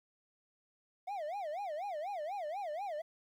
triangle tone with vibrato, 698.5 Hz, F5, in tune, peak -35 dBFS, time 1.07-3.02 s, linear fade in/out 10 ms, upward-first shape sine, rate 4.1 Hz, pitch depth 290 cents each way, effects 12-bit

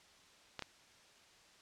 clicks, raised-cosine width 0.2 ms, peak -23 dBFS, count 2, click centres 0.593 / 0.623 s, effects white hiss -63 dBFS RMS until 1.61 s + low-pass 6000 Hz 12 dB/octave

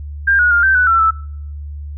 sine tone with pitch steps, 1597 / 1453 / 1407 / 1555 / 1487 / 1346 / 1317 Hz, G6 / F#6 / F6 / G6 / F#6 / E6 / E6, +32 / -32 / +12 / -14 / +8 / +36 / -2 cents, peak -9 dBFS, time 0.27-1.11 s, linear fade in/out 10 ms, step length 120 ms, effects noise-tail reverb RT60 0.7 s tail -26 dB re dry + added 73 Hz sine -25 dBFS peak until 1.97 s

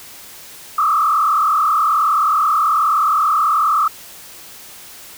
sine tone with frequency modulation, 1229 Hz, D#6, 22 cents flat, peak -12 dBFS, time 0.78-3.88 s, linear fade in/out 5 ms, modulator 38.8 Hz, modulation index 2.1, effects white hiss -38 dBFS RMS until 5.17 s

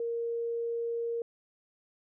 sine tone, 466.2 Hz, A#4, in tune, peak -30 dBFS, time 0-1.22 s, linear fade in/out 2 ms, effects none

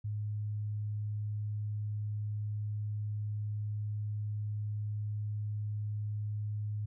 sine tone, 105.1 Hz, G#2, 21 cents sharp, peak -33 dBFS, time 0.04-6.86 s, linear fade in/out 10 ms, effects none

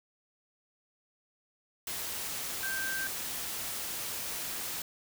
sine tone in noise, 1568 Hz, G6, in tune, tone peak -33 dBFS, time 2.63-3.07 s, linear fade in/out 2 ms, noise white, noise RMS -37 dBFS, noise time 1.87-4.82 s, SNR +1 dB, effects none

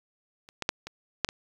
clicks, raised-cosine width 0.2 ms, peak -30 / -14 / -6 / -21 / -6 / -16 dBFS, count 6, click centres 0.489 / 0.623 / 0.691 / 0.87 / 1.247 / 1.289 s, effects 8-bit

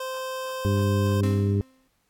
25% pulse tone, 520 Hz, C5, 11 cents flat, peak -26 dBFS, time 0-1.21 s, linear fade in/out 5 ms
harmonic tone, 100 Hz, G2, 35 cents sharp, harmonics 1 / 2 / 3 / 4, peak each -21 / -27 / -32 / -30 dBFS, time 0.65-1.61 s, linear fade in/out 0 ms
35% pulse tone with exponential decay, 261.7 Hz, C4, in tune, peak -25 dBFS, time 1.23-1.88 s, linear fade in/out 5 ms, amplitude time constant 140 ms
effects pink hiss -70 dBFS RMS until 2.09 s + AAC 64 kbps

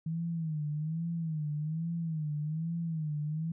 sine tone with vibrato, 158.4 Hz, D#3, 31 cents sharp, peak -31 dBFS, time 0.06-3.52 s, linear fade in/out 5 ms, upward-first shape sine, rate 1.2 Hz, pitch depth 110 cents each way, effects none

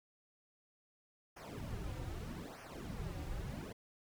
brown noise with flanger, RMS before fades -44 dBFS, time 1.36-3.73 s, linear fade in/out 10 ms, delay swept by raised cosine 0.25 to 4.75 ms, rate 0.8 Hz, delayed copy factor -0.95, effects none

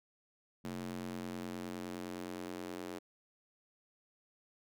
square tone with high-pass filter sweep, 44.81 Hz, F1, 45 cents sharp, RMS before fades -43 dBFS, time 0.64-2.99 s, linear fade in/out 10 ms, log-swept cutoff 200 to 330 Hz, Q 1.9, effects none

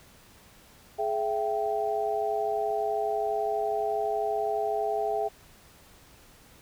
sine tone cluster, 422.1 / 667 / 779 Hz, G#4 / E5 / G5, +28 / +20 / -11 cents, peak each -30 dBFS, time 0.98-5.29 s, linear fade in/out 20 ms, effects pink hiss -55 dBFS RMS until 6.61 s

